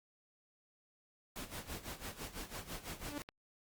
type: noise with tremolo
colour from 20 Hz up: pink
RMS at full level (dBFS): -43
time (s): 1.36-3.22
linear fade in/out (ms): 0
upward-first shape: sine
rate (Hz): 6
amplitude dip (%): 80
type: tone with exponential growth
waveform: sawtooth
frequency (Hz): 290.9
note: D4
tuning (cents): -16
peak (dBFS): -33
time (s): 2.97-3.18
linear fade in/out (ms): 0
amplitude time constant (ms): 45
type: click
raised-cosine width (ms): 0.3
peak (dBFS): -31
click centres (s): 3.289
effects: Opus 48 kbps